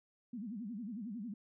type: tone with vibrato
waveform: sine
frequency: 220 Hz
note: A3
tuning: in tune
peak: -40 dBFS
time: 0.33-1.34 s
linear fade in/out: 5 ms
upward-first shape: sine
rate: 11 Hz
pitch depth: 230 cents each way
effects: none